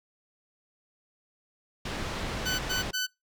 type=low-pass noise; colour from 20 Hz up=pink; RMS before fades=-34 dBFS; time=1.85-2.91 s; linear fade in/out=5 ms; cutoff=4800 Hz; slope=12 dB/octave
type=tone bursts; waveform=15% pulse; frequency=1504 Hz; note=F#6; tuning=28 cents sharp; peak=-21 dBFS; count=3; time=2.45-3.07 s; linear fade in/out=20 ms; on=140 ms; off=100 ms
effects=noise-tail reverb RT60 0.2 s tail -25 dB re dry